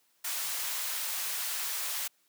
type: high-pass noise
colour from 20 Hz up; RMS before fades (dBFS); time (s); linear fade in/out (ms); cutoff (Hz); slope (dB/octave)
white; -34; 0.24-2.08; 10; 830; 12
effects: white hiss -70 dBFS RMS until 2.28 s + high-pass 150 Hz 12 dB/octave